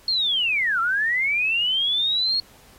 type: linear two-way sweep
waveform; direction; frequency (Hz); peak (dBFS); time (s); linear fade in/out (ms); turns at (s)
sine; down then up; 4341 to 1318.5 to 4341; -19; 0.08-2.4; 2; 0.8
effects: pink hiss -52 dBFS RMS until 2.78 s + AAC 48 kbps